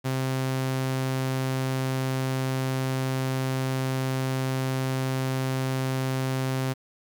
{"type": "tone", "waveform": "sawtooth", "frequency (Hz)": 131.5, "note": "C3", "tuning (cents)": 9, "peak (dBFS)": -21, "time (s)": [0.04, 6.74], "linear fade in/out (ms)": 20, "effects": ["9-bit"]}